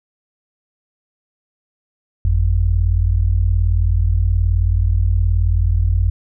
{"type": "tone pair together", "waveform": "sine", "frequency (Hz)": [49.67, 88.5], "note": ["G1", "F2"], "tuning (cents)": [24, 23], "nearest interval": "minor seventh", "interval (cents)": 999, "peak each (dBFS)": -15, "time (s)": [2.25, 6.1], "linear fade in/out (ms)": 0, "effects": []}